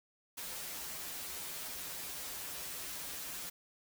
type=noise with comb filter; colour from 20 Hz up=white; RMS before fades=-43 dBFS; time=0.37-3.5 s; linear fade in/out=10 ms; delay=8.9 ms; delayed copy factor=-0.85; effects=none